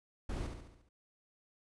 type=noise with echo; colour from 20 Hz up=brown; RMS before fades=-38 dBFS; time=0.29-0.47 s; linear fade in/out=5 ms; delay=70 ms; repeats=6; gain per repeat=-5 dB; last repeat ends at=0.89 s; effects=resampled to 24000 Hz